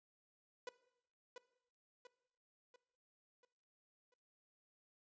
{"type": "tone with echo", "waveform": "sawtooth", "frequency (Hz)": 493.9, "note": "B4", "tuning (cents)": 0, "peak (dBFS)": -40, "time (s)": [0.67, 0.69], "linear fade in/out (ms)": 2, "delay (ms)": 690, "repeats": 5, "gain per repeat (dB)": -6, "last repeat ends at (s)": 4.14, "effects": ["noise-tail reverb RT60 0.8 s tail -18 dB re dry", "resampled to 16000 Hz"]}